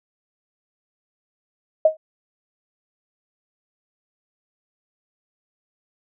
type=tone with exponential decay; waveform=sine; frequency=629 Hz; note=D#5; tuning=19 cents sharp; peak=-7 dBFS; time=1.85-1.97 s; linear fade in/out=5 ms; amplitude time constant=25 ms; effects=none